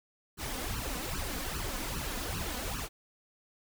pink noise with flanger, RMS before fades -36 dBFS, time 0.37-2.89 s, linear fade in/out 50 ms, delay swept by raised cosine 0.68 to 4.08 ms, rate 2.5 Hz, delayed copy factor +0.85, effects none

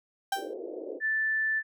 35% pulse tone with exponential decay, 784 Hz, G5, in tune, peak -22 dBFS, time 0.32-0.54 s, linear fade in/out 5 ms, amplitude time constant 46 ms
white band-pass noise, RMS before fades -38 dBFS, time 0.35-1.01 s, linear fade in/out 50 ms, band 320 to 540 Hz, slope 48 dB/octave
sine tone, 1760 Hz, A6, in tune, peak -25 dBFS, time 1-1.63 s, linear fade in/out 50 ms
effects none

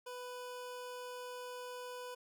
25% pulse tone, 496.3 Hz, B4, 8 cents sharp, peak -40 dBFS, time 0.06-2.15 s, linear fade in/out 10 ms, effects 12-bit

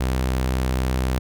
sawtooth tone, 64.1 Hz, C2, 35 cents flat, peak -16 dBFS, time 0-1.19 s, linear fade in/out 10 ms, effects none

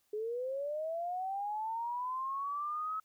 sine linear sweep, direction up, 415.3 to 1292 Hz, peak -34 dBFS, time 0.13-3 s, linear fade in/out 5 ms, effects white hiss -75 dBFS RMS until 3.04 s

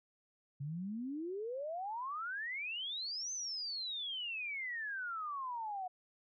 sine exponential two-way sweep, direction up then down, 135.4 to 6272 to 722 Hz, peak -38 dBFS, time 0.6-5.88 s, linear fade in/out 10 ms, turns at 3.32 s, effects none

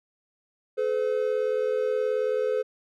triangle tone pair together, 430.3 / 509 Hz, A4 / C5, -39 / -48 cents, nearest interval minor third, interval 291 cents, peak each -24 dBFS, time 0.77-2.63 s, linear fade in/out 20 ms, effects none

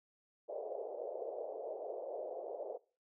white band-pass noise, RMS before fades -43 dBFS, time 0.48-2.78 s, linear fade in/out 20 ms, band 420 to 660 Hz, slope 48 dB/octave, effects noise-tail reverb RT60 0.4 s tail -23 dB re dry

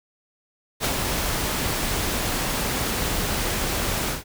pink noise with ADSR envelope, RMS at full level -22 dBFS, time 0.8-4.24 s, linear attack 44 ms, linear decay 67 ms, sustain -3 dB, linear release 150 ms, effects none

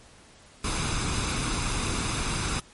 pink noise with comb filter, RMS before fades -28 dBFS, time 0.64-2.6 s, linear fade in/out 5 ms, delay 0.8 ms, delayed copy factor +0.5, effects pink hiss -53 dBFS RMS until 2.73 s + MP3 48 kbps

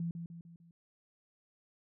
sine tone with echo, 168.6 Hz, E3, 39 cents sharp, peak -33 dBFS, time 0-0.11 s, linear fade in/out 2 ms, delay 150 ms, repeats 4, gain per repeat -6 dB, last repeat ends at 0.71 s, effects none

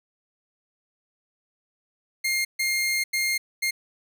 sawtooth tone bursts at uneven times, 2122 Hz, C7, 24 cents sharp, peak -19 dBFS, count 4, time 2.24-2.45 / 2.59-3.04 / 3.13-3.38 / 3.62-3.71 s, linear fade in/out 10 ms, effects none

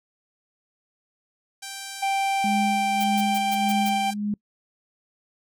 5% pulse tone with pitch glide, 784 to 790.8 Hz, G5 to G5, 0 to +15 cents, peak -22 dBFS, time 1.62-4.14 s, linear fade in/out 10 ms, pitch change +15 cents, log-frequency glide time 2.92-3.44 s
harmonic tone, 784 Hz, G5, in tune, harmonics 1 / 3 / 4, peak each -22 / -32 / -34 dBFS, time 2.02-4.11 s, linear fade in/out 10 ms
sine tone with tremolo, 207.3 Hz, G#3, 3 cents flat, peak -22 dBFS, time 2.44-4.34 s, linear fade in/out 2 ms, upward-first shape sine, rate 1.7 Hz, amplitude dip 65%
blue noise bursts, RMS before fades -33 dBFS, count 6, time 3-3.896 s, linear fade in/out 10 ms, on 41 ms, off 130 ms
effects noise-tail reverb RT60 0.1 s tail -26 dB re dry

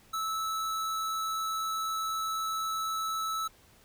square tone, 1308 Hz, E6, 14 cents flat, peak -31 dBFS, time 0.13-3.48 s, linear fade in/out 10 ms, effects pink hiss -60 dBFS RMS until 3.84 s

